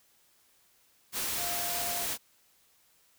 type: tone in noise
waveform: sine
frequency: 698.5 Hz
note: F5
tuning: in tune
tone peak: -38 dBFS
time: 1.36-2.07 s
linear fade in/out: 50 ms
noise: white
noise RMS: -33 dBFS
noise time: 1.12-2.18 s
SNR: -8 dB
effects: white hiss -66 dBFS RMS until 3.18 s

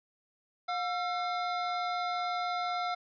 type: tone pair together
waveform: square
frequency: 714.6 / 1349 Hz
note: F5 / E6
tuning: +40 / +40 cents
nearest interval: major seventh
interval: 1100 cents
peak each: -33 / -36 dBFS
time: 0.68-2.95 s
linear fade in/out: 10 ms
effects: resampled to 11025 Hz

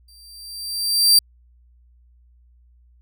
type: tone with exponential growth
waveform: sawtooth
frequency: 4699 Hz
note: D8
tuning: in tune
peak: -6 dBFS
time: 0.08-1.19 s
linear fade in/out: 5 ms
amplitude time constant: 240 ms
effects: added 60 Hz sine -51 dBFS peak until 3.01 s

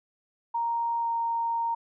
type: tone with pitch glide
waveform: sine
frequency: 932.3 to 926.4 Hz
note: A#5 to A#5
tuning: 0 to -11 cents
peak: -25 dBFS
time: 0.54-1.75 s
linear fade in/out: 10 ms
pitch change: -11 cents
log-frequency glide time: 1-1.08 s
effects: none

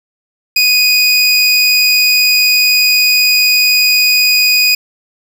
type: tone pair together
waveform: square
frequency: 2489 / 4924 Hz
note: D#7 / D#8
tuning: 0 / -19 cents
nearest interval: octave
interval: 1181 cents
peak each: -11 dBFS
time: 0.56-4.75 s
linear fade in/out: 5 ms
effects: none

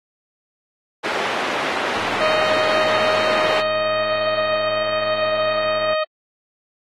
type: band-pass noise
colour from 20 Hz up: pink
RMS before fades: -24 dBFS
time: 1.03-3.62 s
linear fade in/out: 20 ms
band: 440 to 2700 Hz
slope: 12 dB/octave
type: click train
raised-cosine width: 0.5 ms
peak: -18 dBFS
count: 426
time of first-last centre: 1.96-5.932 s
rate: 107 Hz
type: harmonic tone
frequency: 623 Hz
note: D#5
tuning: 2 cents sharp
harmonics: 1 / 2 / 3 / 4 / 5 / 6 / 7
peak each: -19 / -25 / -29 / -31 / -33 / -35 / -36 dBFS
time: 2.2-6.04 s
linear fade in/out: 10 ms
effects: AAC 32 kbps

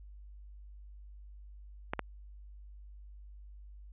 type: clicks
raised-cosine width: 0.5 ms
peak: -17 dBFS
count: 2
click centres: 1.935 / 1.993 s
effects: added 50 Hz sine -48 dBFS peak until 3.92 s + resampled to 8000 Hz

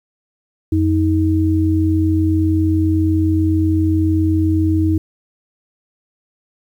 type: tone pair together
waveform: sine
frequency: 89.1 / 316.6 Hz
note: F2 / D#4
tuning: +35 / +30 cents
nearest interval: octave + minor seventh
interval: 2195 cents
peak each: -15 dBFS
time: 0.72-4.98 s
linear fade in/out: 5 ms
effects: 8-bit

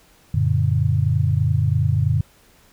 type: chord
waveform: sine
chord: Gb augmented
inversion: none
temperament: just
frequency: 92.5 / 115.62 / 144.53 Hz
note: Gb2 / Bb2 / D3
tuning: 0 / -14 / -27 cents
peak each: -20 dBFS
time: 0.34-2.21 s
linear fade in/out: 5 ms
effects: pink hiss -54 dBFS RMS until 2.72 s

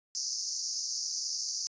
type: band-pass noise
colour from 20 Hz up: white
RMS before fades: -35 dBFS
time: 0.15-1.67 s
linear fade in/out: 0 ms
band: 4700 to 6600 Hz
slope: 96 dB/octave
effects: resampled to 16000 Hz

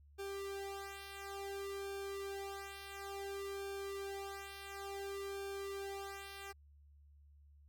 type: tone with flanger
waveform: sawtooth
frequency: 395 Hz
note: G4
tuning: 13 cents sharp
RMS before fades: -45 dBFS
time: 0.18-6.53 s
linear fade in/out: 20 ms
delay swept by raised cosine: 1 to 2.4 ms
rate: 0.57 Hz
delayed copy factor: -0.95
effects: added 72 Hz sine -60 dBFS peak until 7.68 s

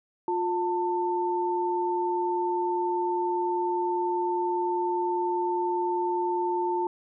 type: tone pair together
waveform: sine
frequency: 354.2 / 892.5 Hz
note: F4 / A5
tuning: +24 / +24 cents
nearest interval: octave + major third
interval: 1600 cents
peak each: -27 dBFS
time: 0.28-6.87 s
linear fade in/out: 2 ms
effects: none

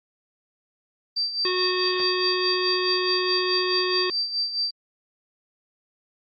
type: tone with tremolo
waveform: sine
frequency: 4676 Hz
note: D8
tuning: 8 cents flat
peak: -21 dBFS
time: 1.16-4.71 s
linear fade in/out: 10 ms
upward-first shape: sine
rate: 4.7 Hz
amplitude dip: 65%
type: harmonic tone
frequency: 366.3 Hz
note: F#4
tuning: 17 cents flat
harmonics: 1 / 3 / 5 / 7 / 9 / 10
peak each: -25 / -30 / -32 / -33 / -35 / -35 dBFS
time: 1.45-4.1 s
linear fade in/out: 2 ms
effects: Opus 32 kbps

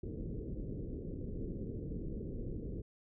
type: low-pass noise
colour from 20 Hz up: pink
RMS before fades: -41 dBFS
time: 0.03-2.82 s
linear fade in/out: 5 ms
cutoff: 470 Hz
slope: 48 dB/octave
effects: none

